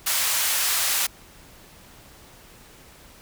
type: band-pass noise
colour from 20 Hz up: white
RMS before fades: -23 dBFS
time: 0.06-1.07 s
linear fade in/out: 10 ms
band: 850 to 16000 Hz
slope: 12 dB/octave
effects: pink hiss -49 dBFS RMS until 3.21 s

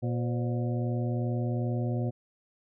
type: harmonic tone with a mistuned harmonic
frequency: 120 Hz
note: B2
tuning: 49 cents flat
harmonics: 1 / 2 / 3 / 4 / 5 / 6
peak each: -28 / -34 / -38 / -40 / -42 / -44 dBFS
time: 0.02-2.11 s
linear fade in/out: 20 ms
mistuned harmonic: 4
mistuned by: +130 cents
effects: none

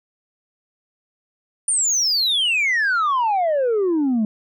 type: exponential sweep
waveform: sine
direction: down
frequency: 9320 to 208.1 Hz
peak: -14 dBFS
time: 1.68-4.25 s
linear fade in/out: 2 ms
effects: tanh soft clip ceiling -15 dBFS

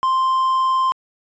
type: tone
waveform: triangle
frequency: 1046.5 Hz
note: C6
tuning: in tune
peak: -13 dBFS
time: 0.03-0.92 s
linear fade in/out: 0 ms
effects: resampled to 16000 Hz

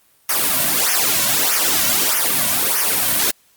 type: noise with flanger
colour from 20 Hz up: white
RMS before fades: -17 dBFS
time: 0.29-3.31 s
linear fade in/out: 5 ms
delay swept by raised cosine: 0.24 to 2.44 ms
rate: 1.6 Hz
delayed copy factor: -0.9
effects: white hiss -56 dBFS RMS until 3.56 s + Opus 32 kbps

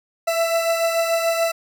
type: beating tone pair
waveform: 40% pulse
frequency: 664 / 670.9 Hz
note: E5 / E5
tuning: +12 / +30 cents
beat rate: 6.9 Hz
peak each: -18 / -25 dBFS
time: 0.27-1.52 s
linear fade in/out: 10 ms
effects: none

